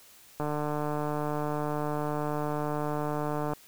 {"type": "click train", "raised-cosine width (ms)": 1, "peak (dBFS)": -18, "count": 468, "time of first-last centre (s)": [0.4, 3.534], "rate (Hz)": 149, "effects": ["white hiss -55 dBFS RMS until 3.67 s"]}